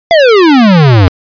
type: exponential sweep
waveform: square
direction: down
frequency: 698.5 to 87.31 Hz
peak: -3 dBFS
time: 0.11-1.08 s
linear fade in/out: 0 ms
effects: resampled to 11025 Hz